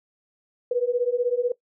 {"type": "beating tone pair", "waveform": "sine", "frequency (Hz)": [479.5, 495.5], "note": ["A#4", "B4"], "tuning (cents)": [49, 6], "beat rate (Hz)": 16, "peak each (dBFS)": [-24, -23], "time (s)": [0.71, 1.52], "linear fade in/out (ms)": 5, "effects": ["noise-tail reverb RT60 0.1 s tail -19 dB re dry"]}